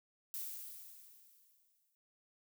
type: noise with exponential decay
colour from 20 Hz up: violet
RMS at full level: -41 dBFS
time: 0.34-1.95 s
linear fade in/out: 0 ms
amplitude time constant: 350 ms
effects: noise-tail reverb RT60 0.2 s tail -25 dB re dry